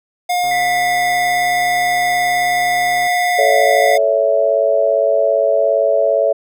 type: tone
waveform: square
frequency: 713 Hz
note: F5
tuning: 36 cents sharp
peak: -15 dBFS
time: 0.29-3.98 s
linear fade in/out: 10 ms
type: click train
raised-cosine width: 1 ms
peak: -24 dBFS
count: 356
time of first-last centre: 0.44-3.07 s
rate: 135 Hz
type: tone with vibrato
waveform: sine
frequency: 1993 Hz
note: B6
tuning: 15 cents sharp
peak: -19 dBFS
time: 0.51-3.96 s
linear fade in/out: 5 ms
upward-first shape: sine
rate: 19 Hz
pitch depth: 21 cents each way
type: chord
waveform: sine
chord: A major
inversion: none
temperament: equal with one note detuned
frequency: 440 / 561.8 / 659.3 Hz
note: A4 / C#5 / E5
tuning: 0 / +23 / 0 cents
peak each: -19 / -14 / -15 dBFS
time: 3.38-6.33 s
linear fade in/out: 10 ms
effects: none